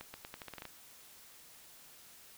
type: accelerating click train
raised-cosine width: 0.3 ms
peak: -28 dBFS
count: 10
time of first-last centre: 0.01-0.653 s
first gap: 130 ms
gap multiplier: 0.84
effects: white hiss -57 dBFS RMS until 2.37 s